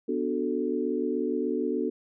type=chord; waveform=sine; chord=B minor seventh; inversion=none; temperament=equal; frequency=246.9 / 293.7 / 370 / 440 Hz; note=B3 / D4 / F#4 / A4; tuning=0 / 0 / 0 / 0 cents; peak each=-31 dBFS; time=0.08-1.9 s; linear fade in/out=10 ms; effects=none